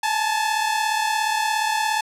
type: tone pair together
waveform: sawtooth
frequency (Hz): 850 / 887.1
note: G#5 / A5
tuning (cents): +40 / +14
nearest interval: minor second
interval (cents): 74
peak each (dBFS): -19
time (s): 0.03-2.01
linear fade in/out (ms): 5
effects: low-pass 11000 Hz 12 dB/octave